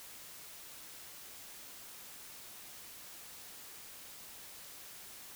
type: silence
effects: white hiss -51 dBFS RMS until 5.35 s